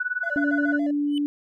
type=tone with tremolo; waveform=sine; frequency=1480 Hz; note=F#6; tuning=in tune; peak=-21 dBFS; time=0-0.78 s; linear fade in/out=5 ms; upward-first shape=sine; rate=19 Hz; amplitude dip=90%
type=tone with vibrato; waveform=triangle; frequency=629 Hz; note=D#5; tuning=19 cents sharp; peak=-30 dBFS; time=0.23-0.91 s; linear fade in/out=5 ms; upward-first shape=square; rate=7.1 Hz; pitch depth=130 cents each way
type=tone with pitch glide; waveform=sine; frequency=288.4 to 290.4 Hz; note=D4 to D4; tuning=-31 to -19 cents; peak=-21 dBFS; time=0.36-1.26 s; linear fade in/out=0 ms; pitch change=+12 cents; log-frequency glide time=0.46-0.88 s
type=tone with exponential growth; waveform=triangle; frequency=3000 Hz; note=F#7; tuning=23 cents sharp; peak=-27 dBFS; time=1.07-1.18 s; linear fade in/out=1 ms; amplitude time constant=23 ms
effects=none